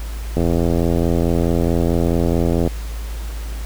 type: click train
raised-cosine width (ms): 2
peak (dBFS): -5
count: 196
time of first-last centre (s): 0.37-2.675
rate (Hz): 84.6
effects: added 54 Hz sine -24 dBFS peak until 3.65 s + pink hiss -38 dBFS RMS until 3.65 s